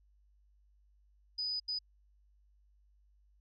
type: tone bursts at uneven times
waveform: sine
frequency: 4978 Hz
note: D#8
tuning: in tune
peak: -33 dBFS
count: 2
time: 1.38-1.6 / 1.68-1.79 s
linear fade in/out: 10 ms
effects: added 50 Hz sine -64 dBFS peak until 3.4 s + MP3 96 kbps